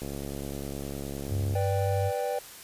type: click train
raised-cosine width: 2 ms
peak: -23 dBFS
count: 107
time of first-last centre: 0.02-1.539 s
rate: 69.8 Hz
type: tone with pitch glide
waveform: sine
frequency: 96.5 to 97.51 Hz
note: G2 to G2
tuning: -27 to -9 cents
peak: -26 dBFS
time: 1.28-2.12 s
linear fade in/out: 50 ms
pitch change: +18 cents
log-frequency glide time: 1.49-1.79 s
type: chord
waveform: triangle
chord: G major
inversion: first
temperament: equal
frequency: 493.9 / 587.3 / 784 Hz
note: B4 / D5 / G5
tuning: 0 / 0 / 0 cents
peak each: -29 / -30 / -31 dBFS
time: 1.55-2.39 s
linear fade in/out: 5 ms
effects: white hiss -46 dBFS RMS until 2.63 s + resampled to 32000 Hz